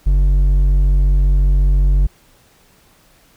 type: tone with hard clipping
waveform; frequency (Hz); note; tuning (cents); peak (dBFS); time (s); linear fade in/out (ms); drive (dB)
sine; 47.24; F#1; +37; -11; 0.06-2.07; 10; 5
effects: pink hiss -52 dBFS RMS until 3.36 s